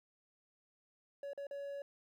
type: tone with dropouts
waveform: triangle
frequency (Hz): 563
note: C#5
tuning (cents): +27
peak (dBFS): -39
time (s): 1.23-1.82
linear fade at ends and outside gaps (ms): 2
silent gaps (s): 1.333-1.376 / 1.469-1.51
effects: 13-bit